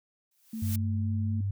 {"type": "noise with exponential growth", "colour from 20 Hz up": "blue", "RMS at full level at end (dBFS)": -35, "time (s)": [0.31, 0.76], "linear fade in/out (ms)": 5, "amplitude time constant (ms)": 97}
{"type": "tone with vibrato", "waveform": "sine", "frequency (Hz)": 221.4, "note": "A3", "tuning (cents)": 11, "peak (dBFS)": -33, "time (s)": [0.53, 1.41], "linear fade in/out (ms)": 5, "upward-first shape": "sine", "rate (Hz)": 3.9, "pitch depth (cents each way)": 10}
{"type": "tone with pitch glide", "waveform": "sine", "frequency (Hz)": [96.8, 98.95], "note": ["G2", "G2"], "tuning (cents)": [-21, 17], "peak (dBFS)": -27, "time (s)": [0.62, 1.51], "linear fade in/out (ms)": 5, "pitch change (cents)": 38, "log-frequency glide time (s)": [0.78, 1.35]}
{"effects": []}